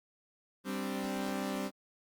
sawtooth chord, G suspended fourth, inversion none, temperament equal, 196 / 261.6 / 293.7 Hz, G3 / C4 / D4, 0 / 0 / 0 cents, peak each -33 / -34 / -38 dBFS, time 0.64-1.71 s, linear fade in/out 50 ms, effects Opus 32 kbps

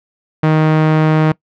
sawtooth tone, 156.2 Hz, D#3, 7 cents sharp, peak -5 dBFS, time 0.43-1.32 s, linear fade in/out 5 ms, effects noise-tail reverb RT60 0.1 s tail -22 dB re dry + low-pass 2000 Hz 12 dB/octave

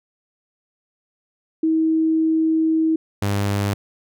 sine / sawtooth tone pair in turn, 320 / 100.79 Hz, D#4 / G2, +49 / +49 cents, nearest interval octave + minor sixth, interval 2000 cents, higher first, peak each -15 dBFS, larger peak neither, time 1.63-2.96 / 3.22-3.74 s, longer first, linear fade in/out 5 ms, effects none

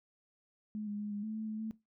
sine tone with pitch steps, 212.6 / 206.2 / 208.4 / 205 / 217.3 / 218.7 / 216.2 / 220.4 Hz, G#3 / G#3 / G#3 / G#3 / A3 / A3 / A3 / A3, +41 / -12 / +6 / -22 / -21 / -10 / -30 / +3 cents, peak -36 dBFS, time 0.75-1.71 s, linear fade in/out 0 ms, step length 120 ms, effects noise-tail reverb RT60 0.2 s tail -18 dB re dry

